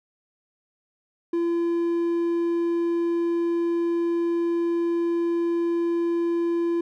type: tone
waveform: triangle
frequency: 340 Hz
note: F4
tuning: 46 cents flat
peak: -19 dBFS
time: 1.33-6.81 s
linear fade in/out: 5 ms
effects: none